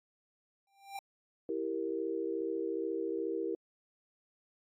square tone with exponential growth, 790 Hz, G5, 13 cents sharp, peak -38 dBFS, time 0.67-0.99 s, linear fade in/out 2 ms, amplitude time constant 69 ms
sine chord, E diminished, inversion none, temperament equal, 329.6 / 392 / 466.2 Hz, E4 / G4 / Bb4, 0 / 0 / 0 cents, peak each -37 dBFS, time 1.49-3.55 s, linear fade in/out 2 ms
effects AAC 48 kbps

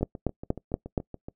two click trains, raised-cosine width 2 ms, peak -11 / -24 dBFS, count 5 / 10, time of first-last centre 0.03-0.978 / 0.01-1.285 s, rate 4.22 / 7.06 Hz, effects noise-tail reverb RT60 0.1 s tail -23 dB re dry

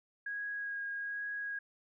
sine tone with vibrato, 1644 Hz, G#6, 18 cents flat, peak -36 dBFS, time 0.26-1.59 s, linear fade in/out 5 ms, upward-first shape sine, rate 1.2 Hz, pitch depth 13 cents each way, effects none

